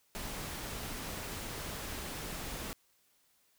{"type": "noise", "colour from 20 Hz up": "pink", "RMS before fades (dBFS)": -41, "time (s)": [0.15, 2.73], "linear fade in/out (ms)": 0, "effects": ["white hiss -71 dBFS RMS until 3.58 s"]}